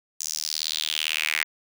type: tone with high-pass filter sweep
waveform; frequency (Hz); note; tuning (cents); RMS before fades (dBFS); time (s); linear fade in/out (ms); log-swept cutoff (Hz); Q
sawtooth; 77.78; D#2; 0; -28; 0.2-1.44; 5; 6500 to 2000; 3.8
effects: none